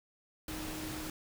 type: tone in noise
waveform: sine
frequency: 311.1 Hz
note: D#4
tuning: in tune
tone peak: -42 dBFS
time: 0.48-1.1 s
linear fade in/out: 2 ms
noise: pink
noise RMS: -42 dBFS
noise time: 0.48-1.1 s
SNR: -3 dB
effects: none